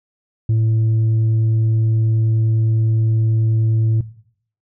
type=tone; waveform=sine; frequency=111.3 Hz; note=A2; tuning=20 cents sharp; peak=-10 dBFS; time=0.49-4.01 s; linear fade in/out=5 ms; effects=noise-tail reverb RT60 0.6 s tail -18 dB re dry + tanh soft clip ceiling -12 dBFS